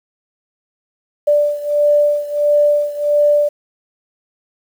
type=beating tone pair; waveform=sine; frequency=587 / 588.5 Hz; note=D5 / D5; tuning=-1 / +3 cents; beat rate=1.5 Hz; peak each=-13 / -16 dBFS; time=1.27-3.49 s; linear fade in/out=10 ms; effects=7-bit